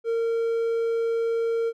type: tone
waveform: triangle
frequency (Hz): 459.2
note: A#4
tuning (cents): -26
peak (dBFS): -20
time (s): 0.04-1.73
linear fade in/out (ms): 50
effects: none